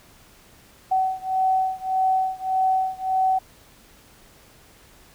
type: beating tone pair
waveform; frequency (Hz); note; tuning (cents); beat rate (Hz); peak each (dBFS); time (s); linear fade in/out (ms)
sine; 755 / 756.7; F#5 / F#5; +35 / +39; 1.7; -22 / -23; 0.91-3.39; 10
effects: pink hiss -52 dBFS RMS until 5.14 s